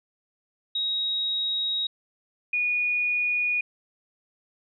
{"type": "tone pair in turn", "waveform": "sine", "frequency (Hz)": [3795, 2455], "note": ["A#7", "D#7"], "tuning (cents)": [30, -24], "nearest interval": "minor sixth", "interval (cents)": 754, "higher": "first", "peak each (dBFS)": [-24, -22], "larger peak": "second", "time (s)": [[0.75, 1.87], [2.53, 3.61]], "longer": "first", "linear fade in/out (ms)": 5, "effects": []}